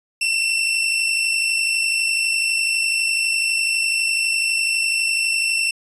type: tone pair together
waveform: sawtooth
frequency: 2688 / 2740 Hz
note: E7 / F7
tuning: +33 / -34 cents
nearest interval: unison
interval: 33 cents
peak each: -15 / -22 dBFS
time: 0.21-5.71 s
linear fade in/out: 5 ms
effects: resampled to 24000 Hz